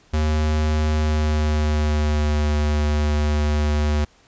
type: tone with pitch glide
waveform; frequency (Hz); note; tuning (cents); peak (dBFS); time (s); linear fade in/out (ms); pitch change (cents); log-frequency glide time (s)
square; 76.9 to 74.71; D#2 to D2; -20 to +30; -18; 0.13-4.05; 10; -50; 0.94-2.43
effects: pink hiss -55 dBFS RMS until 4.27 s + resampled to 16000 Hz